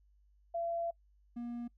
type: tone pair in turn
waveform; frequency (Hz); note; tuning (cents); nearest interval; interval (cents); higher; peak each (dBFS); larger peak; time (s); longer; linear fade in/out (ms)
sine / triangle; 678 / 238.4; E5 / A#3; +49 / +39; octave + tritone; 1810; first; -33 / -36; first; 0.54-0.91 / 1.36-1.68; first; 10
effects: noise-tail reverb RT60 0.1 s tail -24 dB re dry + added 50 Hz sine -64 dBFS peak until 1.77 s